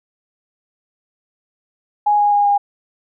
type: tone with pitch steps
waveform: sine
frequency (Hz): 830.6 / 824.4 / 818.2 / 812.1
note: G#5 / G#5 / G#5 / G#5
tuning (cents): 0 / -13 / -26 / -39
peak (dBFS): -11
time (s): 2.06-2.58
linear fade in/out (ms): 10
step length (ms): 130
effects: none

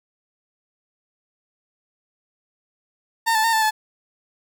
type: tone with pitch steps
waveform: 30% pulse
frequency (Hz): 911 / 876 / 912 / 882 / 865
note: A#5 / A5 / A#5 / A5 / A5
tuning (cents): -40 / -8 / -38 / +4 / -30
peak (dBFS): -14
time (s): 3.26-3.71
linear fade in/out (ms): 20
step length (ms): 90
effects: none

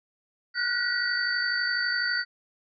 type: tone cluster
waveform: sine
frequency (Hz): 1444 / 1496 / 1919 / 4568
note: F#6 / F#6 / A#6 / D8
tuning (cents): -43 / +19 / +50 / -49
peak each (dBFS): -30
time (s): 0.54-2.25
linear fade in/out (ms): 50
effects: none

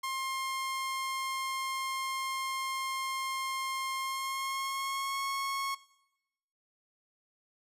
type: tone with pitch glide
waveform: sawtooth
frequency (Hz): 1063 to 1094.8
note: C6 to C#6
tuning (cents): +27 to -22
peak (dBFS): -29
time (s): 0.03-5.75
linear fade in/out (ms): 10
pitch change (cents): +51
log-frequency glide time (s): 3.96-5.19
effects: noise-tail reverb RT60 0.9 s tail -18 dB re dry + resampled to 32000 Hz

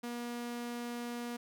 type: tone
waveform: sawtooth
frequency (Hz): 239.4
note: A#3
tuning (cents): +46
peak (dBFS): -34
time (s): 0.03-1.37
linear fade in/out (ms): 10
effects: none

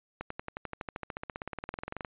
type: accelerating click train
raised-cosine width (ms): 0.5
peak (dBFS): -21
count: 30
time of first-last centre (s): 0.21-2.048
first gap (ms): 94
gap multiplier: 0.97
effects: resampled to 8000 Hz

